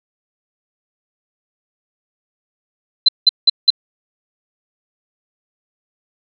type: tone bursts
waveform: sine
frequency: 4052 Hz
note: B7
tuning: 44 cents sharp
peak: -5 dBFS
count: 4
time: 3.06-3.704 s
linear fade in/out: 5 ms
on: 26 ms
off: 180 ms
effects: none